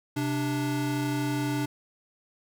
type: tone pair together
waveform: square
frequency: 130.47 / 293.7 Hz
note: C3 / D4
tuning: -5 / 0 cents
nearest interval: octave + major second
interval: 1405 cents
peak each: -31 / -29 dBFS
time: 0.16-1.66 s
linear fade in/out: 10 ms
effects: none